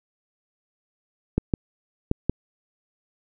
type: clicks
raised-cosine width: 3 ms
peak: -7 dBFS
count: 4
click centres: 1.38 / 1.538 / 2.114 / 2.296 s
effects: none